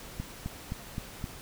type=click train; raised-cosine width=5 ms; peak=-21 dBFS; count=5; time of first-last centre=0.2-1.242 s; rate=3.84 Hz; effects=pink hiss -46 dBFS RMS until 1.41 s